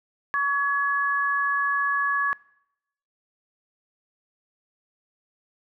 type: tone pair together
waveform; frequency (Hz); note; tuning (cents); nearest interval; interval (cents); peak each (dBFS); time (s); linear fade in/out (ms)
sine; 1128.6 / 1691; C#6 / G#6; +31 / +31; perfect fifth; 700; -24 / -24; 0.34-2.33; 0
effects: noise-tail reverb RT60 0.8 s tail -22 dB re dry